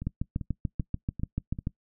two click trains, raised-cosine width 5 ms, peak -16 / -23 dBFS, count 12 / 5, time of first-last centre 0.07-1.671 / 0.02-1.589 s, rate 6.87 / 2.55 Hz, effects noise-tail reverb RT60 0.1 s tail -22 dB re dry

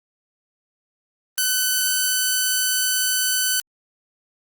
5% pulse tone, 1508 Hz, F#6, 32 cents sharp, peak -7 dBFS, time 1.38-3.6 s, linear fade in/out 0 ms, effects Opus 32 kbps

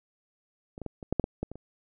clicks, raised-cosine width 2 ms, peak -28 / -24 / -21 / -27 / -13 / -10 / -15 / -17 / -26 / -30 dBFS, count 10, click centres 0.779 / 0.817 / 0.863 / 1.028 / 1.126 / 1.197 / 1.241 / 1.43 / 1.516 / 1.556 s, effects none

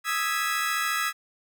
35% pulse chord, E major seventh, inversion third, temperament equal with one note detuned, 1244.5 / 1318.5 / 1661.2 / 1966.4 Hz, D#6 / E6 / G#6 / B6, 0 / 0 / 0 / -8 cents, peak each -29 dBFS, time 0.04-1.13 s, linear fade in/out 50 ms, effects none

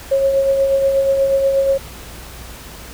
sine tone with tremolo, 545 Hz, C#5, 29 cents flat, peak -10 dBFS, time 0.11-1.78 s, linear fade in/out 10 ms, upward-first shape triangle, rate 8.3 Hz, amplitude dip 45%, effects added 60 Hz sine -38 dBFS peak until 2.93 s + pink hiss -36 dBFS RMS until 2.93 s

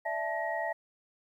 sine tone cluster, 593 / 663 / 872 / 1892 Hz, D5 / E5 / A5 / A#6, +17 / +10 / -16 / +25 cents, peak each -39 / -34 / -36 / -36 dBFS, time 0.05-0.73 s, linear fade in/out 10 ms, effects 11-bit

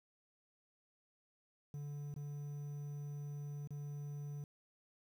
triangle tone with dropouts, 145 Hz, D3, 22 cents flat, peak -40 dBFS, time 1.74-4.44 s, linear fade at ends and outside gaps 2 ms, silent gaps 2.141-2.162 / 3.674-3.706 s, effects 11-bit

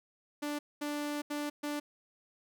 sawtooth tone bursts at uneven times, 293.7 Hz, D4, in tune, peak -30 dBFS, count 4, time 0.42-0.59 / 0.81-1.22 / 1.3-1.5 / 1.63-1.8 s, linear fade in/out 10 ms, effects none

